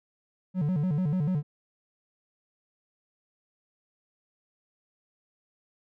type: tone with vibrato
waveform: triangle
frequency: 164.81 Hz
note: E3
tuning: in tune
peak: -22 dBFS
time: 0.54-1.43 s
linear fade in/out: 50 ms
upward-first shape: square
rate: 6.8 Hz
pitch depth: 200 cents each way
effects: none